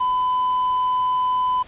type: tone with tanh clipping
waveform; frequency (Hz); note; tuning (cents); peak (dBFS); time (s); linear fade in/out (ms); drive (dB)
triangle; 1005; B5; +30; -18; 0-1.63; 10; 6
effects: pink hiss -46 dBFS RMS until 1.67 s + resampled to 8000 Hz